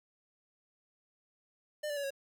square tone with pitch steps, 600 / 582.9 / 566.3 / 550.2 Hz, D5 / D5 / C#5 / C#5, +37 / -13 / +37 / -13 cents, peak -35 dBFS, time 1.83-2.106 s, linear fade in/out 10 ms, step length 69 ms, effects 11-bit

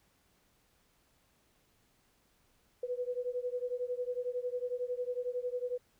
sine beating tone pair, 490 / 501 Hz, B4 / B4, -14 / +25 cents, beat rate 11 Hz, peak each -36 / -37 dBFS, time 2.83-5.78 s, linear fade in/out 5 ms, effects pink hiss -71 dBFS RMS until 5.99 s

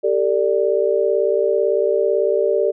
sine chord, G suspended second, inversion none, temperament equal with one note detuned, 392 / 450 / 587.3 Hz, G4 / A4 / D5, 0 / +39 / 0 cents, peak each -19 dBFS, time 0.03-2.72 s, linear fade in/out 20 ms, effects none

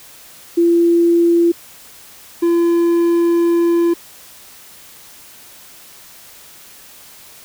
sine / triangle tone pair in turn, 340.6 / 340.6 Hz, F4 / F4, -43 / -43 cents, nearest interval unison, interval 0 cents, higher neither, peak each -9 dBFS, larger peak neither, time 0.57-1.52 / 2.42-3.94 s, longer second, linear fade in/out 10 ms, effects white hiss -41 dBFS RMS until 7.44 s

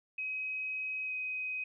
sine tone with pitch glide, 2535 to 2517 Hz, D#7 to D#7, +32 to +19 cents, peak -34 dBFS, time 0.18-1.64 s, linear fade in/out 5 ms, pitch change -13 cents, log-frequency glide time 1.05-1.12 s, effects none

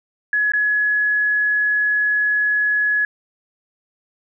sine tone with dropouts, 1690 Hz, G#6, 30 cents sharp, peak -15 dBFS, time 0.33-3.05 s, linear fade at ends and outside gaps 2 ms, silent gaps 0.52-0.535 s, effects none

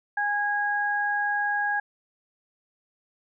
sine tone pair together, 823 / 1644.8 Hz, G#5 / G#6, -16 / -17 cents, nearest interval octave, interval 1199 cents, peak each -27 / -25 dBFS, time 0.17-1.8 s, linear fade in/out 5 ms, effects none

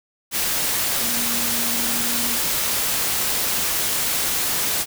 sine tone in noise, 235.7 Hz, A#3, 19 cents sharp, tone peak -31 dBFS, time 0.99-2.4 s, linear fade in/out 50 ms, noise white, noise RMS -22 dBFS, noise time 0.31-4.86 s, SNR -12 dB, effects none

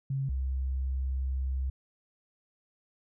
sine tone pair in turn, 135.7 / 65.8 Hz, C#3 / C2, -36 / +10 cents, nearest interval octave + minor second, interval 1254 cents, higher first, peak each -28 dBFS, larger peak neither, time 0.1-0.29 / 0.29-1.7 s, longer second, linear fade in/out 5 ms, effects none

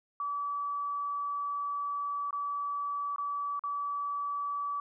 sine tone with dropouts, 1149 Hz, D6, 38 cents flat, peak -31 dBFS, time 0.2-4.8 s, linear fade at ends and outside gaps 2 ms, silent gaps 2.308-2.328 / 3.161-3.182 / 3.594-3.637 s, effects none

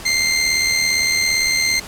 20% pulse tone with amplitude modulation, 2093 Hz, C7, in tune, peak -8 dBFS, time 0.05-1.8 s, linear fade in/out 10 ms, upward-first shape sine, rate 77.6 Hz, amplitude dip 45%, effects pink hiss -34 dBFS RMS until 1.87 s + low-pass 12000 Hz 12 dB/octave

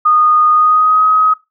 sine tone with pitch glide, 1231 to 1265.6 Hz, D#6 to D#6, -19 to +29 cents, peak -7 dBFS, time 0.05-1.34 s, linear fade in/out 10 ms, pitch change +48 cents, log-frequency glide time 0.51-1.05 s, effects noise-tail reverb RT60 0.2 s tail -18 dB re dry

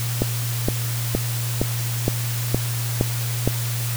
click train, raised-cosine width 2 ms, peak -5 dBFS, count 8, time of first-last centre 0.22-3.476 s, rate 2.15 Hz, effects added 118 Hz sine -23 dBFS peak until 3.96 s + white hiss -30 dBFS RMS until 3.96 s

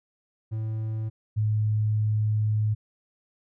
triangle / sine tone pair in turn, 110 / 107.18 Hz, A2 / A2, 0 / -45 cents, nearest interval unison, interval 45 cents, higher first, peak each -25 / -21 dBFS, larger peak second, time 0.51-1.1 / 1.36-2.75 s, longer second, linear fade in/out 20 ms, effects none

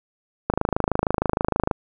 click train, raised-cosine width 1 ms, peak -5 dBFS, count 33, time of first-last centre 0.5-1.712 s, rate 26.4 Hz, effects none

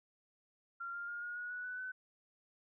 sine tone with pitch steps, 1382 / 1399.7 / 1417.6 / 1435.7 / 1454.1 / 1472.7 / 1491.5 / 1510.6 Hz, F6 / F6 / F6 / F6 / F#6 / F#6 / F#6 / F#6, -19 / +3 / +25 / +47 / -31 / -9 / +13 / +35 cents, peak -40 dBFS, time 0.8-1.92 s, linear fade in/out 10 ms, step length 140 ms, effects none

